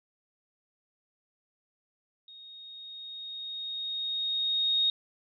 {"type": "tone with level ramp", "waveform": "sine", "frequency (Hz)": 3729, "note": "A#7", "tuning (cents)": 0, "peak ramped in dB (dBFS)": [-47, -22], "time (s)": [2.28, 4.9], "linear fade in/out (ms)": 2, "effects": []}